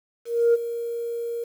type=tone with ADSR envelope; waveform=sine; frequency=468.6 Hz; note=A#4; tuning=9 cents sharp; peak=-12 dBFS; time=0.25-1.44 s; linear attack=290 ms; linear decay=25 ms; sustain=-14 dB; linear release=5 ms; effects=tanh soft clip ceiling -12 dBFS + 8-bit